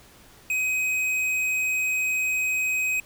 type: tone with tanh clipping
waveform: sine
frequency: 2522 Hz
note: D#7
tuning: 23 cents sharp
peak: -24 dBFS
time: 0.5-3 s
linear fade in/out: 2 ms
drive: 12 dB
effects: pink hiss -52 dBFS RMS until 3.05 s